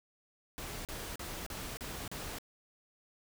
pink noise bursts, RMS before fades -42 dBFS, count 6, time 0.58-2.385 s, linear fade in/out 0 ms, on 270 ms, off 37 ms, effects none

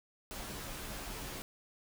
pink noise with comb filter, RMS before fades -43 dBFS, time 0.31-1.42 s, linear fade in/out 0 ms, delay 12 ms, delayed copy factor -0.9, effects none

